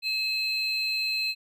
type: tone pair together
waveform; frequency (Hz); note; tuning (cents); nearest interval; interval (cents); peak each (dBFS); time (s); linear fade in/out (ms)
triangle; 2586 / 4115; E7 / C8; -34 / -30; minor sixth; 804; -27; 0.02-1.35; 50
effects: none